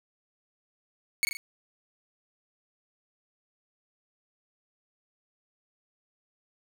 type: tone with echo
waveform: sawtooth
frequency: 2217 Hz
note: C#7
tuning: in tune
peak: -18 dBFS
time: 1.23-1.25 s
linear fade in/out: 0 ms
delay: 40 ms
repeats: 3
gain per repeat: -5 dB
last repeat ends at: 1.37 s
effects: none